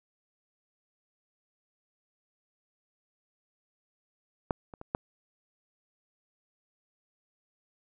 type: clicks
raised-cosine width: 1 ms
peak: -13 / -30 / -28 / -14 dBFS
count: 4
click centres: 4.508 / 4.738 / 4.814 / 4.949 s
effects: none